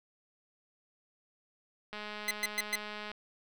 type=click train; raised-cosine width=0.3 ms; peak=-26 dBFS; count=250; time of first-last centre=1.93-3.116 s; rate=210 Hz
type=tone bursts; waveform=sawtooth; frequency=2040 Hz; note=C7; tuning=44 cents flat; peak=-25 dBFS; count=4; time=2.28-2.756 s; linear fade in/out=2 ms; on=29 ms; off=120 ms
effects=none